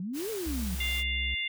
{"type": "exponential two-way sweep", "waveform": "sine", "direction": "up then down", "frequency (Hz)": [171, 461.3, 171], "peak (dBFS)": -32, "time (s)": [0, 0.75], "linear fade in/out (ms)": 2, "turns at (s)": 0.3}
{"type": "noise", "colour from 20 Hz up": "white", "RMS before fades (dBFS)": -41, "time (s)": [0.13, 1.04], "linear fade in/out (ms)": 50}
{"type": "tone with pitch glide", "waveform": "triangle", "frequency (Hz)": [65.41, 67.37], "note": ["C2", "C#2"], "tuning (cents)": [0, -49], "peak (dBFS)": -30, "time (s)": [0.46, 1.35], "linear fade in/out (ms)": 10, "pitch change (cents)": 51, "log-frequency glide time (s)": [0.56, 0.91]}
{"type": "harmonic tone", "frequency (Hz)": 698.5, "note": "F5", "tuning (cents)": 0, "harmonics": [3, 4, 5], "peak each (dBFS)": [-32, -34, -36], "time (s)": [0.8, 1.48], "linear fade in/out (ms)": 5}
{"effects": []}